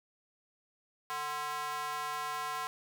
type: tone with high-pass filter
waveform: square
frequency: 149.2 Hz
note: D3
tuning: 28 cents sharp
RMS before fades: -37 dBFS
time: 1.1-2.67 s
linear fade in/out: 0 ms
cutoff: 1000 Hz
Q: 2.8
effects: none